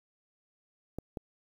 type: clicks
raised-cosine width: 2 ms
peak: -23 dBFS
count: 2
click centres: 0.986 / 1.172 s
effects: 9-bit